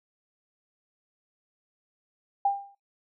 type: tone with exponential decay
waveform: sine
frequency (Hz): 798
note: G5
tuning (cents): +31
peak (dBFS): -18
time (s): 2.45-2.75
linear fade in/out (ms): 5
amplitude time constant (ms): 65
effects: noise-tail reverb RT60 0.2 s tail -26 dB re dry